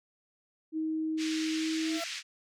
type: tone with pitch glide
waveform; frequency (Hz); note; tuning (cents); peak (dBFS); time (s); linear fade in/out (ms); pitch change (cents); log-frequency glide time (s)
sine; 315.9 to 318.8; D#4 to D#4; +26 to +42; -29; 0.72-2.01; 50; +16; 1.51-1.74
type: band-pass noise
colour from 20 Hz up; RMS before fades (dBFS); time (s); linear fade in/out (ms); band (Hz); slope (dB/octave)
pink; -39; 1.17-2.23; 50; 1900 to 6600; 24
type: tone with exponential growth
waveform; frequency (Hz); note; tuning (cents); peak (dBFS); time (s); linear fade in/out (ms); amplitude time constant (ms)
sawtooth; 673; E5; +36; -28; 1.75-2.04; 5; 62
effects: none